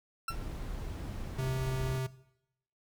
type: tone with exponential decay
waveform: 40% pulse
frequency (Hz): 1352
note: E6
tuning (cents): +43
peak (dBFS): -29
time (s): 0.28-0.38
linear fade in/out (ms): 5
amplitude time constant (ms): 21
type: noise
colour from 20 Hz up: brown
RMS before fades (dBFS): -39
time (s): 0.3-1.99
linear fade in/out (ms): 5
type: tone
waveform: square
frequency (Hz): 130.81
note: C3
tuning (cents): 0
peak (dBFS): -32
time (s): 1.38-2.07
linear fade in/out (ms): 10
effects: noise-tail reverb RT60 0.8 s tail -18 dB re dry